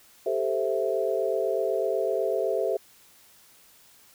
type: chord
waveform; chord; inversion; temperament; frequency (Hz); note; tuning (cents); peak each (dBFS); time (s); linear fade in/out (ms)
sine; A minor seventh; third; equal; 392 / 440 / 523.3 / 659.3; G4 / A4 / C5 / E5; 0 / 0 / 0 / 0; -29; 0.26-2.77; 5
effects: white hiss -56 dBFS RMS until 4.14 s